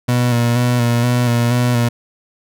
30% pulse tone with vibrato, 120.8 Hz, B2, 38 cents flat, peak -10 dBFS, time 0.08-1.89 s, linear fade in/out 10 ms, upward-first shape square, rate 2.1 Hz, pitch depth 29 cents each way, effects none

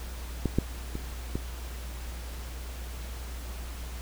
clicks, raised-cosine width 3 ms, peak -13 / -10 / -21 / -17 dBFS, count 4, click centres 0.457 / 0.586 / 0.954 / 1.355 s, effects added 60 Hz sine -36 dBFS peak until 4.01 s + pink hiss -45 dBFS RMS until 4.01 s

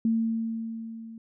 sine tone with level ramp, 226 Hz, A3, 47 cents sharp, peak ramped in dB -20 to -40 dBFS, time 0.05-1.18 s, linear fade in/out 2 ms, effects none

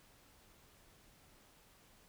silence, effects pink hiss -65 dBFS RMS until 2.08 s

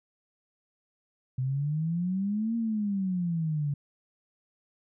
sine exponential two-way sweep, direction up then down, 126.4 to 233.1 to 141.2 Hz, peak -26 dBFS, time 1.38-3.74 s, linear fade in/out 5 ms, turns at 2.56 s, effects none

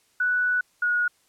sine tone pair in turn, 1480 / 1449.5 Hz, F#6 / F#6, 0 / -36 cents, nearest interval unison, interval 36 cents, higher first, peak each -20 dBFS, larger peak neither, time 0.2-0.61 / 0.82-1.08 s, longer first, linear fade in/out 5 ms, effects white hiss -64 dBFS RMS until 1.28 s + low-pass 11000 Hz 12 dB/octave

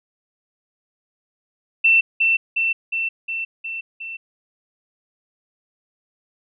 sine tone with echo, 2685 Hz, E7, 31 cents sharp, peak -11 dBFS, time 1.84-2.01 s, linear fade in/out 10 ms, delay 360 ms, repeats 6, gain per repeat -3 dB, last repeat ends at 4.17 s, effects none

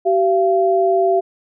sine tone pair together, 383.7 / 683.7 Hz, G4 / F5, -37 / -37 cents, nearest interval minor seventh, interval 1000 cents, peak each -15 dBFS, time 0.05-1.21 s, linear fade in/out 20 ms, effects none

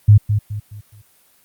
sine tone with echo, 104.5 Hz, G#2, 11 cents sharp, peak -4 dBFS, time 0.08-0.18 s, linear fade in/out 10 ms, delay 210 ms, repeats 4, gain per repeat -9 dB, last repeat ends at 1.02 s, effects white hiss -55 dBFS RMS until 1.44 s + Opus 32 kbps

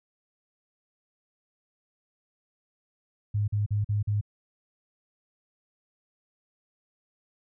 sine tone bursts, 103.83 Hz, G#2, in tune, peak -23 dBFS, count 5, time 3.34-4.212 s, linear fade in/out 10 ms, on 140 ms, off 43 ms, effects none

